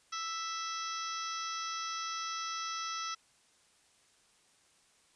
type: harmonic tone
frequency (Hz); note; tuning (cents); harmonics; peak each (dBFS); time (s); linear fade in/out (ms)
659.3; E5; 0; 2 / 3 / 4 / 5 / 6 / 7 / 8 / 9; -38 / -47 / -49 / -47 / -48 / -52 / -44 / -45; 0.12-3.15; 10
effects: white hiss -67 dBFS RMS until 5.15 s + resampled to 22050 Hz